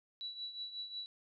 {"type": "tone with tremolo", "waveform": "sine", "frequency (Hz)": 3933, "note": "B7", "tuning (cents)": -8, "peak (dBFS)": -38, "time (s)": [0.21, 1.06], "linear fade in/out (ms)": 0, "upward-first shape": "triangle", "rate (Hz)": 5.5, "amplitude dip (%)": 75, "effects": []}